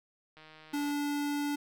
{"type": "click train", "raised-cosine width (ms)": 0.3, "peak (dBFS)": -37, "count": 86, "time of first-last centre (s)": [0.37, 0.915], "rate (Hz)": 156}
{"type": "tone", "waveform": "square", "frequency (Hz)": 289.6, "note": "D4", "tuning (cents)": -24, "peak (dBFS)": -31, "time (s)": [0.73, 1.56], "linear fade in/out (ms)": 10}
{"effects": []}